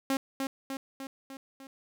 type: tone with echo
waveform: sawtooth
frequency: 269.5 Hz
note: C#4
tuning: 49 cents flat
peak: -22 dBFS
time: 0.1-0.17 s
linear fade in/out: 2 ms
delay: 300 ms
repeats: 5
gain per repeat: -4 dB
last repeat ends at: 1.67 s
effects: none